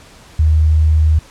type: tone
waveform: sine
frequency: 78 Hz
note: D#2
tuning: 5 cents sharp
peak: -8 dBFS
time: 0.39-1.19 s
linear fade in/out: 5 ms
effects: pink hiss -42 dBFS RMS until 1.3 s + low-pass 9000 Hz 12 dB/octave